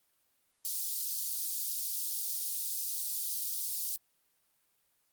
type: high-pass noise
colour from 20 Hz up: white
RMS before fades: -35 dBFS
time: 0.65-3.96 s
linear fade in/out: 0 ms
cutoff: 4500 Hz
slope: 24 dB/octave
effects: white hiss -74 dBFS RMS until 5.12 s + Opus 32 kbps